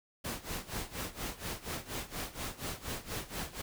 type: noise with tremolo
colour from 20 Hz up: pink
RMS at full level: -37 dBFS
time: 0.24-3.62 s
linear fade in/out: 10 ms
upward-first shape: sine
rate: 4.2 Hz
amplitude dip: 85%
effects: none